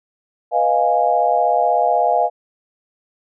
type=chord; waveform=sine; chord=F half-diminished seventh; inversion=second; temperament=equal; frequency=493.9 / 622.3 / 698.5 / 830.6 Hz; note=Cb5 / Eb5 / F5 / Ab5; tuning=0 / 0 / 0 / 0 cents; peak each=-22 / -20 / -16 / -19 dBFS; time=0.51-2.3 s; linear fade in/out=50 ms; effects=none